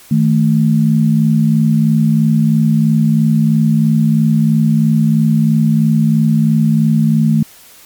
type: tone pair together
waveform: sine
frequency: 156.96 / 220 Hz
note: D#3 / A3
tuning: +15 / 0 cents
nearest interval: tritone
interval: 585 cents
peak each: -11 dBFS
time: 0.11-7.43 s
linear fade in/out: 5 ms
effects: white hiss -41 dBFS RMS until 7.85 s + MP3 96 kbps